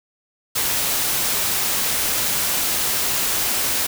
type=noise; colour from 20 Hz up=white; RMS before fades=-21 dBFS; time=0.55-3.87 s; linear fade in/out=10 ms; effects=none